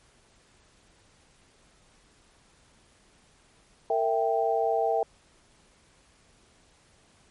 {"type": "chord", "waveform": "sine", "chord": "E diminished", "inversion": "second", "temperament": "equal with one note detuned", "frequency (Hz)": [457.1, 659.3, 784], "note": ["Bb4", "E5", "G5"], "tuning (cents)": [-34, 0, 0], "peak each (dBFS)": -27, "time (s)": [3.9, 5.03], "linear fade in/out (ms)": 2, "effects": ["pink hiss -61 dBFS RMS until 7.3 s", "MP3 48 kbps"]}